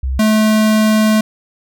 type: tone pair in turn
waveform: sine / square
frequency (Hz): 65.41 / 216.2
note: C2 / A3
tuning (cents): 0 / -30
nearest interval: octave + major sixth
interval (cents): 2070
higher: second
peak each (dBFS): -15 / -10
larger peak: second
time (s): 0.03-0.19 / 0.19-1.21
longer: second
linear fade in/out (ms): 5
effects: none